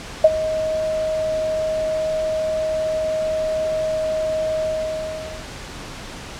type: tone with ADSR envelope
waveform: sine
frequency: 629 Hz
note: D#5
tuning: 19 cents sharp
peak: -4 dBFS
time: 0.24-5.5 s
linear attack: 6 ms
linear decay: 40 ms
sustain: -15 dB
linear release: 860 ms
effects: pink hiss -34 dBFS RMS until 6.39 s + low-pass 7000 Hz 12 dB/octave